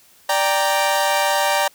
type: chord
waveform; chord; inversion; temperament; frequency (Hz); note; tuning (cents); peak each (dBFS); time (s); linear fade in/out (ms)
sawtooth; G minor; second; equal; 587.3 / 784 / 932.3; D5 / G5 / Bb5; 0 / 0 / 0; -17; 0.29-1.68; 5
effects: white hiss -52 dBFS RMS until 1.74 s